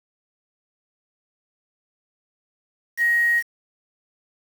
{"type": "tone with quantisation", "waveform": "sine", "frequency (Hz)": 1884, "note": "A#6", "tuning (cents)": 18, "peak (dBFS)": -16, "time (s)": [2.97, 3.43], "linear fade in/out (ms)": 50, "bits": 6, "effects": []}